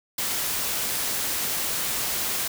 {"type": "noise", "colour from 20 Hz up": "white", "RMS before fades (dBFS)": -27, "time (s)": [0.18, 2.48], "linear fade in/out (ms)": 5, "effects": []}